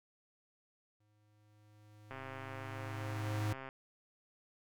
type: tone with exponential growth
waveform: square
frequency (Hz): 105.6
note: G#2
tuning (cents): +29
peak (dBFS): -33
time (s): 1-3.53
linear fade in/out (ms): 5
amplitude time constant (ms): 550
type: click train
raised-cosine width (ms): 0.5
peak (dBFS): -31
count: 211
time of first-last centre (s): 2.11-3.689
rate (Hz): 133
effects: none